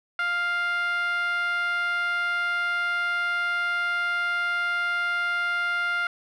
10% pulse tone with band-pass filter, 700 Hz, F5, 4 cents sharp, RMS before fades -26 dBFS, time 0.19-6.07 s, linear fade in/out 2 ms, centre 1500 Hz, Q 3.5, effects none

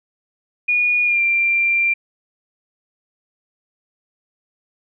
sine tone with pitch glide, 2446 to 2371 Hz, D#7 to D7, -30 to +16 cents, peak -14 dBFS, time 0.68-1.94 s, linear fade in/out 10 ms, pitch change -54 cents, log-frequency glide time 1.04-1.21 s, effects none

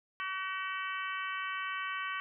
harmonic tone, 379.4 Hz, F#4, 43 cents sharp, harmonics 3 / 4 / 5 / 6 / 7 / 8, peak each -38 / -40 / -42 / -44 / -45 / -46 dBFS, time 0.2-2.2 s, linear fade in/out 0 ms, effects none

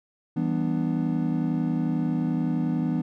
triangle chord, E minor seventh, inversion none, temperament equal with one note detuned, 164.81 / 196 / 246.9 / 297.6 Hz, E3 / G3 / B3 / D4, 0 / 0 / 0 / +23 cents, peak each -25 / -30 / -25 / -28 dBFS, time 0.36-3.02 s, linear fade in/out 10 ms, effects none

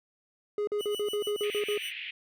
triangle tone bursts, 415.3 Hz, G#4, in tune, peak -25 dBFS, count 9, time 0.58-1.777 s, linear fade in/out 2 ms, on 93 ms, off 45 ms
45% pulse tone with tremolo, 2960 Hz, F#7, in tune, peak -34 dBFS, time 0.78-1.93 s, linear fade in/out 50 ms, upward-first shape sine, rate 6.7 Hz, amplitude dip 75%
white band-pass noise, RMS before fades -39 dBFS, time 1.43-2.11 s, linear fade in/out 5 ms, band 2000 to 3000 Hz, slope 48 dB/octave
effects none

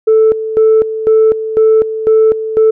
sine tone with tremolo, 440 Hz, A4, in tune, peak -3 dBFS, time 0.07-2.71 s, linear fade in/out 10 ms, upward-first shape square, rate 2 Hz, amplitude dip 75%, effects tanh soft clip ceiling -2 dBFS

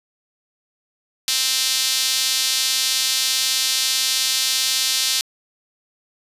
sawtooth tone with high-pass filter, 261.6 Hz, C4, in tune, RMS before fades -20 dBFS, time 1.28-5.21 s, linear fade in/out 0 ms, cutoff 4100 Hz, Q 1.6, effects resampled to 32000 Hz

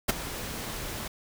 pink noise with ADSR envelope, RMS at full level -21 dBFS, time 0.08-1.08 s, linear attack 15 ms, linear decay 16 ms, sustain -15 dB, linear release 6 ms, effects none

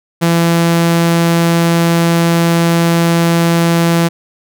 sawtooth tone, 168.4 Hz, E3, 37 cents sharp, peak -5 dBFS, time 0.21-4.09 s, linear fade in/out 20 ms, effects none

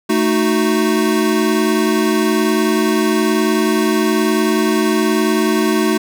square chord, D# diminished, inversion second, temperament equal, 220 / 311.1 / 370 Hz, A3 / D#4 / F#4, 0 / 0 / 0 cents, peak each -18 dBFS, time 0.09-5.98 s, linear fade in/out 10 ms, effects none

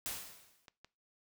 white noise with exponential decay, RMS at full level -37 dBFS, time 0.06-0.66 s, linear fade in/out 0 ms, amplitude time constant 130 ms
clicks, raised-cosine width 0.2 ms, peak -35 dBFS, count 2, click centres 0.682 / 0.846 s
effects noise-tail reverb RT60 0.3 s tail -21 dB re dry

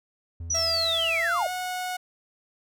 triangle tone with exponential decay, 83.7 Hz, E2, 27 cents sharp, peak -30 dBFS, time 0.4-1.92 s, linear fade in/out 5 ms, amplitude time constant 330 ms
sine linear sweep, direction down, 5990 to 583 Hz, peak -23 dBFS, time 0.5-1.47 s, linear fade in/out 5 ms
sawtooth tone with pitch glide, 659.3 to 731.5 Hz, E5 to F#5, 0 to -20 cents, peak -25 dBFS, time 0.54-1.97 s, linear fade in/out 10 ms, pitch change +180 cents, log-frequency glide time 1.19-1.51 s
effects none

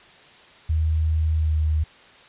sine tone with pitch glide, 79 to 77.55 Hz, D#2 to D#2, +27 to -5 cents, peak -18 dBFS, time 0.69-1.84 s, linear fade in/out 10 ms, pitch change -32 cents, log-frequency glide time 1.35-1.54 s, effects white hiss -49 dBFS RMS until 2.28 s + resampled to 8000 Hz

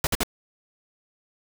pink noise bursts, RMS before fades -23 dBFS, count 3, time 0.04-0.234 s, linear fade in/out 2 ms, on 30 ms, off 52 ms, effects none

